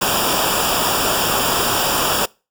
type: noise with comb filter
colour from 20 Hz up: pink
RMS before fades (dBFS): -18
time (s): 0.01-2.26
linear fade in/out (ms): 10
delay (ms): 0.48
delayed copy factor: -0.8
effects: noise-tail reverb RT60 0.3 s tail -24 dB re dry